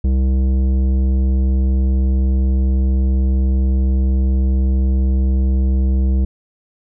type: tone with tanh clipping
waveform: triangle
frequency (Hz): 65.41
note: C2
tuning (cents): 0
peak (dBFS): -14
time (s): 0.04-6.25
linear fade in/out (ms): 5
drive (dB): 16
effects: none